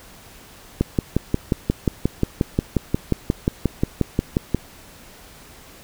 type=click train; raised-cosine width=3 ms; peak=-4 dBFS; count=22; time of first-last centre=0.81-4.547 s; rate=5.62 Hz; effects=pink hiss -45 dBFS RMS until 5.83 s